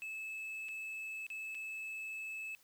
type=tone with dropouts; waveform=triangle; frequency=2607 Hz; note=E7; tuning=20 cents flat; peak=-39 dBFS; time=0.02-2.55 s; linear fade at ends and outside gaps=0 ms; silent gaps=0.685-0.689 / 1.266-1.302 / 1.547-1.551 s; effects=white hiss -67 dBFS RMS until 2.63 s